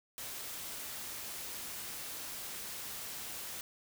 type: noise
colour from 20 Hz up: white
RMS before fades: -43 dBFS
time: 0.18-3.61 s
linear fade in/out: 0 ms
effects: none